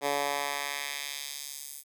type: tone with high-pass filter sweep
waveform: 10% pulse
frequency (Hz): 142.5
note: C#3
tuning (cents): +48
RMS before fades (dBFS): -34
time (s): 0.01-1.84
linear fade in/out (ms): 50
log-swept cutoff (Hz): 460 to 9900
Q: 0.91
effects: none